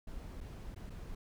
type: noise with dropouts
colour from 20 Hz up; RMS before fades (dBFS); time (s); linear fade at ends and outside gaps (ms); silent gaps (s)
brown; -45; 0.07-1.15; 5; 0.406-0.41 / 0.747-0.76 / 0.898-0.902
effects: none